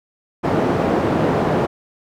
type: band-pass noise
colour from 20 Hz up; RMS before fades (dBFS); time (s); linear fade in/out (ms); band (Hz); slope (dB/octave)
white; -18; 0.43-1.67; 20; 110 to 580; 12
effects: none